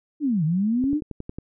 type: linear two-way sweep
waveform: sine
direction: down then up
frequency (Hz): 312.3 to 148.4 to 312.3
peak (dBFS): -19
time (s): 0.2-1.01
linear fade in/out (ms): 50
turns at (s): 0.44
type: click train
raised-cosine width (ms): 3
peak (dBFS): -20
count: 7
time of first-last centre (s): 0.84-1.385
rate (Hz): 11
effects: none